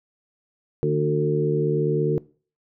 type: harmonic tone with a mistuned harmonic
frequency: 75 Hz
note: D2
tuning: 37 cents sharp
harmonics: 2 / 3 / 4 / 5 / 6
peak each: -23 / -33 / -30 / -24 / -23 dBFS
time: 0.83-2.18 s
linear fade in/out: 0 ms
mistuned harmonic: 5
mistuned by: -27 cents
effects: noise-tail reverb RT60 0.4 s tail -21 dB re dry